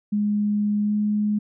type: tone with pitch glide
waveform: sine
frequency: 207.7 to 209.5 Hz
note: G#3 to G#3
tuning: 0 to +15 cents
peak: -19 dBFS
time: 0.12-1.39 s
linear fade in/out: 10 ms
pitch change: +15 cents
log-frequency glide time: 0.82-0.93 s
effects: none